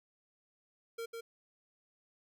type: tone with echo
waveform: square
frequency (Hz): 460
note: A#4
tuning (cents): -23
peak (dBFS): -39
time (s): 0.98-1.06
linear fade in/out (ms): 10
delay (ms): 150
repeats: 1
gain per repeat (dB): -3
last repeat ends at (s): 1.21
effects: none